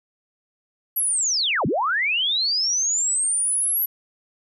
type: linear two-way sweep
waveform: sine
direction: down then up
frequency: 11840 to 110 to 11840 Hz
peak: -19 dBFS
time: 0.96-3.86 s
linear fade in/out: 10 ms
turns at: 1.66 s
effects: none